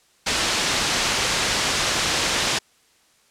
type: low-pass noise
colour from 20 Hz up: white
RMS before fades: -22 dBFS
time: 0.26-2.59 s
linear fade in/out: 10 ms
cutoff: 5900 Hz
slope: 12 dB/octave
effects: white hiss -59 dBFS RMS until 3.3 s + low-pass 9000 Hz 12 dB/octave